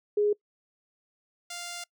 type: tone pair in turn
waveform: sine / 5% pulse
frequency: 415.3 / 698.4 Hz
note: G#4 / F5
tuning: 0 / 0 cents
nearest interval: major sixth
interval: 900 cents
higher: second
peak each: -21 / -25 dBFS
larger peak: first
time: 0.17-0.33 / 1.5-1.84 s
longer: second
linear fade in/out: 5 ms
effects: noise-tail reverb RT60 0.1 s tail -24 dB re dry